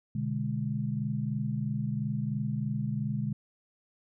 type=chord; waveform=sine; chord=G# diminished; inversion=first; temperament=equal with one note detuned; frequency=123.83 / 146.83 / 207.7 Hz; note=B2 / D3 / G#3; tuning=+5 / 0 / 0 cents; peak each=-33 dBFS; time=0.15-3.33 s; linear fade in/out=5 ms; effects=none